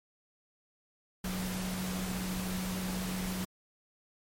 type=tone in noise; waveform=sine; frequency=185 Hz; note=F#3; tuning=in tune; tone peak=-34 dBFS; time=1.24-3.45 s; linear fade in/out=5 ms; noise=pink; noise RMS=-39 dBFS; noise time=1.24-3.45 s; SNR=+2 dB; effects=MP3 64 kbps